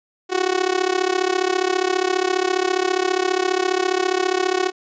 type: tone with amplitude modulation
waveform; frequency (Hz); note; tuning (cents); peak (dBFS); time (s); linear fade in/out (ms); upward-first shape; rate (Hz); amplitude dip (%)
sawtooth; 370; F#4; 0; -10; 0.29-4.72; 50; sine; 34.8; 90
effects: resampled to 16000 Hz